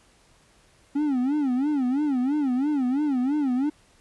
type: tone with vibrato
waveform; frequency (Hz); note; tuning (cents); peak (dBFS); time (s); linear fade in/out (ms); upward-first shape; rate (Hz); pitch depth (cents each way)
triangle; 273.4; C#4; -24; -19; 0.95-3.7; 10; sine; 3; 180
effects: pink hiss -59 dBFS RMS until 4 s + resampled to 24000 Hz